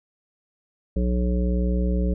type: harmonic tone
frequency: 60.7 Hz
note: B1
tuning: 29 cents flat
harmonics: 1 / 3 / 5 / 7 / 9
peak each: -21 / -25 / -33 / -33 / -34 dBFS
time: 0.96-2.14 s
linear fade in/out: 5 ms
effects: none